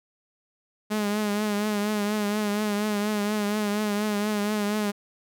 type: tone with vibrato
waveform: sawtooth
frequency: 208.7 Hz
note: G#3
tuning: 9 cents sharp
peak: -20 dBFS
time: 0.9-4.92 s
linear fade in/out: 20 ms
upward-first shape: triangle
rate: 4.2 Hz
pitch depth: 55 cents each way
effects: none